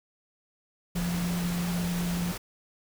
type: tone in noise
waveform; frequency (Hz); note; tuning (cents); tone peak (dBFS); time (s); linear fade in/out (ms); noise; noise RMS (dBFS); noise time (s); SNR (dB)
sine; 174.61; F3; 0; -27; 0.95-2.32; 10; pink; -36; 0.95-2.38; +6
effects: none